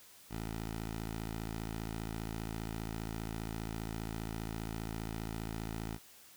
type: tone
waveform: 10% pulse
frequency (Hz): 55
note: A1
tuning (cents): 0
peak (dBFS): -30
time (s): 0.29-5.99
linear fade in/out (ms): 50
effects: white hiss -58 dBFS RMS until 6.36 s